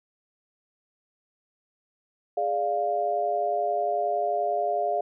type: chord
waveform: sine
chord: D diminished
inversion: second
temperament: equal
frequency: 415.3 / 587.3 / 698.5 Hz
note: Ab4 / D5 / F5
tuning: 0 / 0 / 0 cents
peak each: -31 / -29 / -25 dBFS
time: 2.37-5.01 s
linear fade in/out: 5 ms
effects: none